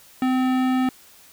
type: tone with hard clipping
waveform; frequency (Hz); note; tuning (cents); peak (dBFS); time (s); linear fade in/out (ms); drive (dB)
sine; 257.3; C4; -29; -20; 0.22-0.89; 2; 17
effects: white hiss -50 dBFS RMS until 1.32 s